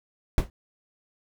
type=noise with exponential decay; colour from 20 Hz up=brown; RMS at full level=-17 dBFS; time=0.38-0.5 s; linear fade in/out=1 ms; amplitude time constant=26 ms; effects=none